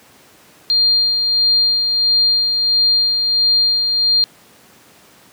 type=tone with tremolo; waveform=sine; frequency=4200 Hz; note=C8; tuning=6 cents sharp; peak=-10 dBFS; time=0.7-4.24 s; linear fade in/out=0 ms; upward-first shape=sine; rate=1.5 Hz; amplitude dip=40%; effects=pink hiss -47 dBFS RMS until 5.32 s + high-pass 150 Hz 12 dB/octave